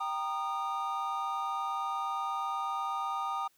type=chord; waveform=triangle; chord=Eb major; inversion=first; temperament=equal with one note detuned; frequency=784 / 932.3 / 1227.4 Hz; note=G5 / Bb5 / Eb6; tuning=0 / 0 / -24 cents; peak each=-35 / -36 / -32 dBFS; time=0-3.48 s; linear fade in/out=10 ms; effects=white hiss -69 dBFS RMS until 3.57 s